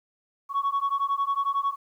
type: beating tone pair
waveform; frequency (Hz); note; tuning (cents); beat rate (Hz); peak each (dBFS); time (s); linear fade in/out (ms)
sine; 1108.7 / 1119.7; C#6 / C#6; 0 / +17; 11; -25; 0.49-1.76; 50
effects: tanh soft clip ceiling -19 dBFS + 10-bit